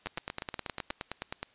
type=two click trains; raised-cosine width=0.3 ms; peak=-19 / -18 dBFS; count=8 / 14; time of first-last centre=0.06-0.903 / 0.07-1.43 s; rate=8.3 / 9.56 Hz; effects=white hiss -62 dBFS RMS until 1.54 s + resampled to 8000 Hz